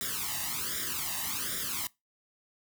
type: noise with flanger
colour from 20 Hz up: white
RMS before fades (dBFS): -34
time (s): 0.01-1.87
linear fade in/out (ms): 0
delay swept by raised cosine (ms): 0.56 to 1.07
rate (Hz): 1.3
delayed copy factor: +1
effects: noise-tail reverb RT60 0.2 s tail -22 dB re dry + high-pass 60 Hz 12 dB/octave